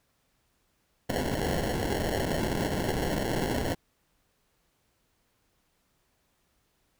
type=noise with sample-and-hold; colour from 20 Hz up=white; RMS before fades=-29 dBFS; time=1.09-3.75 s; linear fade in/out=10 ms; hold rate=1225 Hz; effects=pink hiss -72 dBFS RMS until 6.99 s